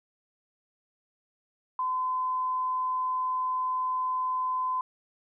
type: tone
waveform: sine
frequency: 1021 Hz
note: C6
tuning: 43 cents flat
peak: -26 dBFS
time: 1.79-4.81 s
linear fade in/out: 2 ms
effects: none